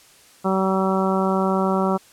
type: harmonic tone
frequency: 190.6 Hz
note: G3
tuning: 48 cents flat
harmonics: 1 / 2 / 3 / 4 / 5 / 6 / 7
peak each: -21 / -24 / -26 / -27 / -28 / -29 / -29 dBFS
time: 0.44-1.98 s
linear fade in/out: 20 ms
effects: white hiss -51 dBFS RMS until 2.12 s + low-pass 11000 Hz 12 dB/octave